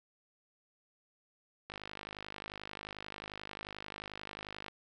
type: click train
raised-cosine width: 0.3 ms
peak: -26 dBFS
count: 154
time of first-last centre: 1.7-4.682 s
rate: 51.3 Hz
effects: none